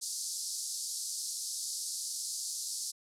pink band-pass noise, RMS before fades -38 dBFS, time 0.01-2.92 s, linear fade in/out 20 ms, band 4500 to 11000 Hz, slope 48 dB/octave, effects none

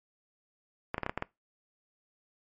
clicks, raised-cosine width 0.5 ms, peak -16 dBFS, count 7, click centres 0.944 / 0.981 / 1.033 / 1.064 / 1.095 / 1.176 / 1.224 s, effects noise-tail reverb RT60 0.2 s tail -21 dB re dry + MP3 48 kbps

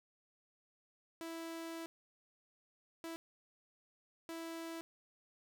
sawtooth tone bursts at uneven times, 329.6 Hz, E4, in tune, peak -39 dBFS, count 3, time 1.21-1.86 / 3.04-3.16 / 4.29-4.81 s, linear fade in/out 0 ms, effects none

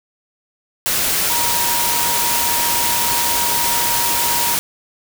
sine tone in noise, 947 Hz, A#5, 27 cents sharp, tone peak -22 dBFS, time 1.3-4.55 s, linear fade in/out 0 ms, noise white, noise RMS -18 dBFS, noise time 0.86-4.59 s, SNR -7 dB, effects none

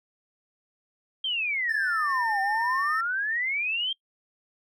sine exponential two-way sweep, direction down then up, 3218 to 765 to 3218 Hz, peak -25 dBFS, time 1.24-3.93 s, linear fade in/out 5 ms, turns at 2.41 s
triangle tone with pitch glide, 1760 to 1806.3 Hz, A6 to A6, 0 to +45 cents, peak -26 dBFS, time 1.69-3.01 s, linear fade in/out 5 ms, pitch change +45 cents, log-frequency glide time 1.91-2.14 s
effects noise-tail reverb RT60 0.1 s tail -24 dB re dry

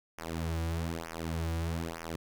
sawtooth tone with flanger, 82.41 Hz, E2, in tune, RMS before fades -35 dBFS, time 0.18-2.16 s, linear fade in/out 5 ms, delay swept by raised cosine 0.24 to 4.64 ms, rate 1.1 Hz, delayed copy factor -1, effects none

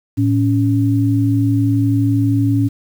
sine tone pair together, 110.98 / 280 Hz, A2 / C#4, +15 / +18 cents, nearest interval octave + major third, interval 1603 cents, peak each -14 / -15 dBFS, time 0.17-2.69 s, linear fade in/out 20 ms, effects 7-bit

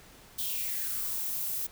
violet noise with high-pass filter sweep, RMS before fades -33 dBFS, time 0.38-1.67 s, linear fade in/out 10 ms, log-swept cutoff 3500 to 390 Hz, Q 5.2, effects pink hiss -54 dBFS RMS until 1.71 s

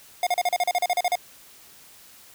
square tone bursts, 715 Hz, F5, 41 cents sharp, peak -20 dBFS, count 13, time 0.23-1.155 s, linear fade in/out 2 ms, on 37 ms, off 37 ms, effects white hiss -50 dBFS RMS until 2.34 s

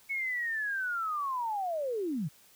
sine linear sweep, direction down, 2217 to 130.81 Hz, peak -30 dBFS, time 0.09-2.29 s, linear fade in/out 20 ms, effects white hiss -60 dBFS RMS until 2.55 s

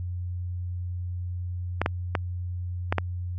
clicks, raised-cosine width 0.5 ms, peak -8 dBFS, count 5, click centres 1.816 / 1.861 / 2.152 / 2.925 / 2.983 s, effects added 89 Hz sine -29 dBFS peak until 3.38 s

